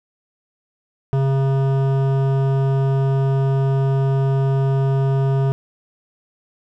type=tone with hard clipping; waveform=sine; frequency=135.5 Hz; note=C#3; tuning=39 cents flat; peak=-17 dBFS; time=1.13-5.52 s; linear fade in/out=0 ms; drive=14 dB; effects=none